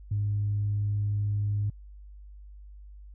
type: tone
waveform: sine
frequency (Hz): 103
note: G#2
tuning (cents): -14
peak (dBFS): -24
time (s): 0.11-1.7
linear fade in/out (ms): 5
effects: tanh soft clip ceiling -20 dBFS + added 50 Hz sine -44 dBFS peak until 3.14 s